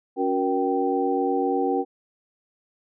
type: tone cluster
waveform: sine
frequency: 279.9 / 368 / 471.8 / 779 Hz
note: C#4 / F#4 / A#4 / G5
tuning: +17 / -9 / +21 / -11 cents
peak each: -26 dBFS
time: 0.16-1.85 s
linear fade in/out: 50 ms
effects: none